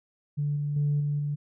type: tone with level steps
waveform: sine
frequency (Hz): 145.9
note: D3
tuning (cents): -11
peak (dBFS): -24 / -26 / -21 / -24 / -26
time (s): 0.37-1.36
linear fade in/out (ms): 20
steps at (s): 0.56 / 0.76 / 1 / 1.19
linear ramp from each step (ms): 5
effects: tanh soft clip ceiling -19 dBFS